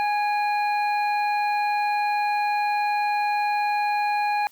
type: harmonic tone with a mistuned harmonic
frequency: 830.6 Hz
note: G#5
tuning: in tune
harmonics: 1 / 2 / 3 / 5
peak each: -21 / -33 / -31 / -40 dBFS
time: 0-4.47 s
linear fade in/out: 0 ms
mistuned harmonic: 3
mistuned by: -46 cents
effects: white hiss -55 dBFS RMS until 4.51 s